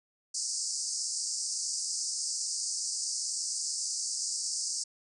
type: band-pass noise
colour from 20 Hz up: pink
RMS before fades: -34 dBFS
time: 0.34-4.84 s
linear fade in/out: 10 ms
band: 4700 to 9000 Hz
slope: 96 dB/octave
effects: none